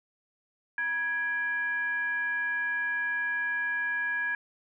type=tone with frequency modulation; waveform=sine; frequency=1661.2 Hz; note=G#6; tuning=in tune; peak=-27 dBFS; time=0.78-4.35 s; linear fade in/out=2 ms; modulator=703 Hz; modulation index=0.42; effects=none